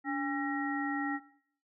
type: harmonic tone with a mistuned harmonic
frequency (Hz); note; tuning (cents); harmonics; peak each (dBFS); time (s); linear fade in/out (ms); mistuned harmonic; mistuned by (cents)
270; C#4; -45; 1 / 3 / 5 / 7; -33 / -37 / -41 / -38; 0.04-1.2; 50; 1; +110
effects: noise-tail reverb RT60 0.6 s tail -17 dB re dry